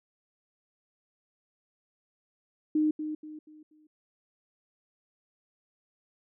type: tone with echo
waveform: sine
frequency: 306.8 Hz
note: D#4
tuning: 24 cents flat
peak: -22 dBFS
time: 2.75-2.91 s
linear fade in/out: 5 ms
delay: 240 ms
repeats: 4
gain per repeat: -9 dB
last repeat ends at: 3.87 s
effects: none